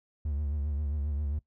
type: tone with vibrato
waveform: triangle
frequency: 73 Hz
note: D2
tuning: 10 cents flat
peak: -27 dBFS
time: 0.25-1.39 s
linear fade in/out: 5 ms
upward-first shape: triangle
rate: 7.5 Hz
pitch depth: 94 cents each way
effects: noise-tail reverb RT60 0.1 s tail -19 dB re dry